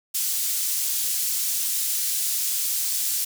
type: high-pass noise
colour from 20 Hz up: pink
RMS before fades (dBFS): -25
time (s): 0.14-3.25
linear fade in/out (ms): 10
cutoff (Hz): 6600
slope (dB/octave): 12
effects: none